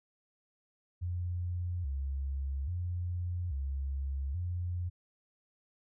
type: tone with vibrato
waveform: sine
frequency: 77.78 Hz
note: D#2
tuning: in tune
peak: -32 dBFS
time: 1.01-4.9 s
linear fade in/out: 20 ms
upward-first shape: square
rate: 0.6 Hz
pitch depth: 220 cents each way
effects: none